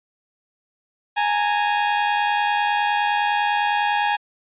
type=tone pair together; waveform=sawtooth; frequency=830.6 / 920.5 Hz; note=G#5 / A#5; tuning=0 / -22 cents; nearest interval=major second; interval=178 cents; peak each=-15 / -21 dBFS; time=1.16-4.17 s; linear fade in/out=20 ms; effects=resampled to 8000 Hz